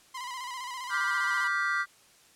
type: tone with vibrato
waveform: sawtooth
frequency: 1010 Hz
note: B5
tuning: 39 cents sharp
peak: -32 dBFS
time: 0.14-1.48 s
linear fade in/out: 10 ms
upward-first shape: square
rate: 15 Hz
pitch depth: 56 cents each way
type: chord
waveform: triangle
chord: G dominant seventh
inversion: second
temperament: just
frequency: 1176 / 1411.2 / 1568 / 1960 Hz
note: D6 / F6 / G6 / B6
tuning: +2 / +18 / 0 / -14 cents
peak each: -30 dBFS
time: 0.89-1.86 s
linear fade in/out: 50 ms
effects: white hiss -59 dBFS RMS until 2.35 s + low-pass 10000 Hz 12 dB/octave